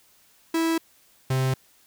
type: tone pair in turn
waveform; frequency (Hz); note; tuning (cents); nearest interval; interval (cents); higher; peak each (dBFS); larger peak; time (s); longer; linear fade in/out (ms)
45% pulse; 327.6 / 131.14; E4 / C3; -11 / +4; octave + major third; 1585; first; -21; neither; 0.54-0.78 / 1.3-1.54; neither; 5
effects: white hiss -59 dBFS RMS until 1.86 s